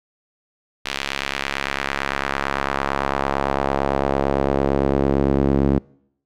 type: tone with band-pass filter sweep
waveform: sawtooth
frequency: 68.9 Hz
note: C#2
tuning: 10 cents flat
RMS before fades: -21 dBFS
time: 0.85-5.79 s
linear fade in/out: 10 ms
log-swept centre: 3100 to 280 Hz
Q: 1.2
effects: noise-tail reverb RT60 0.7 s tail -25 dB re dry